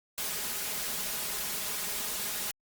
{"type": "noise with comb filter", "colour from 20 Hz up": "white", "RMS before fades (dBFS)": -34, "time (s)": [0.18, 2.51], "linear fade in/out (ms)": 0, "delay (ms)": 4.8, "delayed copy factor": 0.6, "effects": ["Opus 48 kbps"]}